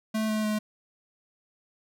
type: tone with pitch steps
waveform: square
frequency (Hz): 218.2 / 215.7 / 213.2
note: A3 / A3 / G#3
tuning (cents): -14 / -34 / +46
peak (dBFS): -26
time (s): 0.14-0.59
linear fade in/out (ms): 10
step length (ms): 150
effects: none